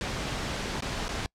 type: noise with dropouts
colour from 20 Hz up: pink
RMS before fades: -32 dBFS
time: 0.01-1.26 s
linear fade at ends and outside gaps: 0 ms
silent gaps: 0.806-0.823 / 1.082-1.091 s
effects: noise-tail reverb RT60 0.1 s tail -26 dB re dry + low-pass 6000 Hz 12 dB/octave